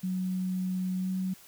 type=tone with pitch glide; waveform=sine; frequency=185 to 187.04 Hz; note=F#3 to F#3; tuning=0 to +19 cents; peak=-28 dBFS; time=0.03-1.34 s; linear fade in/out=10 ms; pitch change=+19 cents; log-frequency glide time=0.98-1.09 s; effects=white hiss -54 dBFS RMS until 1.47 s